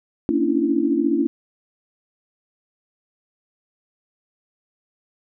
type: tone cluster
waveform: sine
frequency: 231.2 / 277.6 / 291.8 / 334.2 Hz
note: A#3 / C#4 / D4 / E4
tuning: -14 / +3 / -11 / +24 cents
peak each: -25 / -22 / -22 / -21 dBFS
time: 0.29-1.27 s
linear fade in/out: 0 ms
effects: none